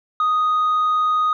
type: tone with tanh clipping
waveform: sine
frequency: 1244.5 Hz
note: D#6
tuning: in tune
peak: -16 dBFS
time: 0.2-1.33 s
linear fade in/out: 2 ms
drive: 1 dB
effects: none